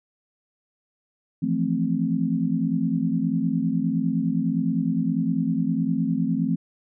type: chord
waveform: sine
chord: F major seventh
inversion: third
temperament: equal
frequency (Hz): 164.81 / 174.61 / 220 / 261.6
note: E3 / F3 / A3 / C4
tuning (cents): 0 / 0 / 0 / 0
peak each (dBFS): -27 / -27 / -26 / -25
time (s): 1.42-6.56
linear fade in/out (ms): 10
effects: none